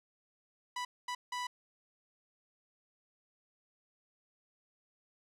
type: tone bursts at uneven times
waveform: sawtooth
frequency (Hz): 987.8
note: B5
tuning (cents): 0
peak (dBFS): -32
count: 3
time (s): 0.76-0.85 / 1.08-1.15 / 1.32-1.47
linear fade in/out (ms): 5
effects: low-pass 8000 Hz 12 dB/octave + 12-bit